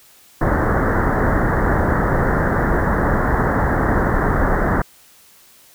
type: low-pass noise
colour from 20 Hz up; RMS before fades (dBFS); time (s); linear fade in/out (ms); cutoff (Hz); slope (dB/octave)
pink; -17; 0.41-4.82; 5; 1900; 96
effects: white hiss -49 dBFS RMS until 5.74 s